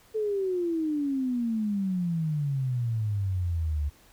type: exponential sweep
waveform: sine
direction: down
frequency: 442 to 71 Hz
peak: -25 dBFS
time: 0.14-3.9 s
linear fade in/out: 20 ms
effects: pink hiss -58 dBFS RMS until 4.12 s